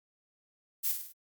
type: noise with echo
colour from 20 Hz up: violet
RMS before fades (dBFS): -30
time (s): 0.83-0.93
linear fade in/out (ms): 20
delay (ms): 50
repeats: 4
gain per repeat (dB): -5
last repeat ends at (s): 1.13
effects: Opus 48 kbps